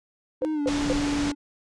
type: tone with pitch glide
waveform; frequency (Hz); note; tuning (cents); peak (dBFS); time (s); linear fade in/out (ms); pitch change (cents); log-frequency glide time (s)
triangle; 311.1 to 288.6; D#4 to D4; 0 to -30; -22; 0.41-1.35; 50; -130; 0.53-0.62
type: tone bursts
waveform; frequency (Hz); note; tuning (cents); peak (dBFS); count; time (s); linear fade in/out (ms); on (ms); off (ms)
sine; 511; C5; -41; -22; 3; 0.42-0.927; 0; 29; 210
type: low-pass noise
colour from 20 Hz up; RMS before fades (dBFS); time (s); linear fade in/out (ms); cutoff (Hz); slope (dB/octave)
pink; -31; 0.67-1.32; 5; 7500; 24
effects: resampled to 24000 Hz